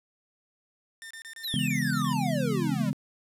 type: tone bursts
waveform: sawtooth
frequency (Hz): 1805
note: A6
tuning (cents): +44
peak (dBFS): -37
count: 10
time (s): 1.02-2.132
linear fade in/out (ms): 0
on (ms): 86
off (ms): 28
type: exponential sweep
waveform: square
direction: down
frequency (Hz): 4232 to 185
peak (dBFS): -31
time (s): 1.43-2.91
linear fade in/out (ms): 20
type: chord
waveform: sine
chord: C# minor seventh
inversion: none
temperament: just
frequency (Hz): 138.59 / 166.31 / 207.9 / 249.5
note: C#3 / E3 / G#3 / B3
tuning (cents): 0 / +16 / +2 / +18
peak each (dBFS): -31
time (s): 1.54-2.93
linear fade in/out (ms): 0
effects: resampled to 32000 Hz + 9-bit